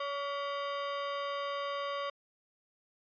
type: ring-modulated tone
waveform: 40% pulse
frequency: 850 Hz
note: G#5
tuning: 40 cents sharp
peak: -30 dBFS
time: 0-2.1 s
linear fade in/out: 5 ms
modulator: 286 Hz
effects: resampled to 11025 Hz